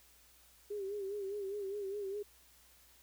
sine tone with vibrato, 400.1 Hz, G4, 35 cents sharp, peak -37 dBFS, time 0.7-2.23 s, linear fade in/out 10 ms, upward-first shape sine, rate 4.9 Hz, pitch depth 75 cents each way, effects added 60 Hz sine -70 dBFS peak until 3.02 s + white hiss -64 dBFS RMS until 3.02 s

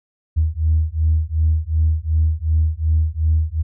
sine beating tone pair, 77.8 / 80.5 Hz, D#2 / E2, 0 / -41 cents, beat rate 2.7 Hz, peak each -17 dBFS, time 0.36-3.63 s, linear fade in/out 20 ms, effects tanh soft clip ceiling -7 dBFS

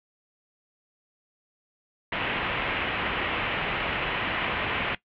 white low-pass noise, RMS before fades -29 dBFS, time 2.12-4.95 s, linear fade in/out 5 ms, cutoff 3000 Hz, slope 48 dB/octave, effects noise-tail reverb RT60 0.1 s tail -17 dB re dry

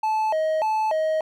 triangle tone with vibrato, 740 Hz, F#5, in tune, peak -18 dBFS, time 0.03-1.21 s, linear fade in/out 5 ms, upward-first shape square, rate 1.7 Hz, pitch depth 280 cents each way, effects none

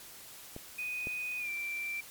clicks, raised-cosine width 2 ms, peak -28 dBFS, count 2, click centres 0.564 / 1.071 s
sine tone with pitch glide, 2489 to 2349 Hz, D#7 to D7, 0 to 0 cents, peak -34 dBFS, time 0.78-2.01 s, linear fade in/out 10 ms, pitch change -100 cents, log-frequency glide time 1.39-1.49 s
effects white hiss -50 dBFS RMS until 2.1 s + MP3 96 kbps

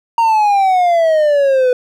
triangle exponential sweep, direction down, 932.3 to 493.9 Hz, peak -7 dBFS, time 0.18-1.73 s, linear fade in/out 2 ms, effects none

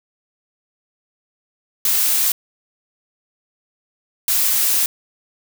blue noise bursts at uneven times, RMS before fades -17 dBFS, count 2, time 1.85-2.32 / 4.28-4.86 s, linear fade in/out 2 ms, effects none

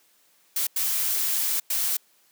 blue noise bursts at uneven times, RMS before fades -25 dBFS, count 3, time 0.56-0.67 / 0.76-1.6 / 1.7-1.97 s, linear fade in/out 5 ms, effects white hiss -62 dBFS RMS until 2.31 s + high-pass 200 Hz 12 dB/octave

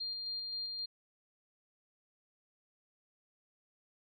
sine tone with tremolo, 4200 Hz, C8, 6 cents sharp, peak -36 dBFS, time 0-0.86 s, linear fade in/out 10 ms, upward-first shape square, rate 3.8 Hz, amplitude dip 25%, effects none

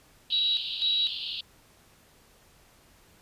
pink band-pass noise, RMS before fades -35 dBFS, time 0.3-1.41 s, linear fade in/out 5 ms, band 2800 to 4500 Hz, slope 96 dB/octave
sine tone with tremolo, 3878 Hz, B7, 32 cents flat, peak -23 dBFS, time 0.32-1.08 s, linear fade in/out 5 ms, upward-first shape square, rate 2 Hz, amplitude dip 80%
effects pink hiss -59 dBFS RMS until 3.21 s + resampled to 32000 Hz

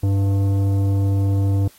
sine tone with tanh clipping, 98.5 Hz, G2, 9 cents sharp, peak -17 dBFS, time 0.03-1.68 s, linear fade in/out 5 ms, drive 12 dB, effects white hiss -51 dBFS RMS until 1.78 s + AAC 48 kbps

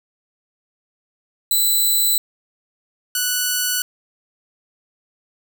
5% pulse tone pair in turn, 3995 / 1480.1 Hz, B7 / F#6, +19 / 0 cents, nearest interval octave + perfect fourth, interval 1719 cents, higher first, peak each -7 dBFS, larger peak neither, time 1.51-2.18 / 3.15-3.82 s, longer neither, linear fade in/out 2 ms, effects none

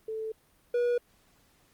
sine / triangle tone pair in turn, 440 / 483.2 Hz, A4 / B4, 0 / -38 cents, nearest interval major second, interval 162 cents, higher second, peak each -32 / -22 dBFS, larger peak second, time 0.08-0.32 / 0.74-0.98 s, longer neither, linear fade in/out 5 ms, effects pink hiss -65 dBFS RMS until 1.73 s + Opus 32 kbps

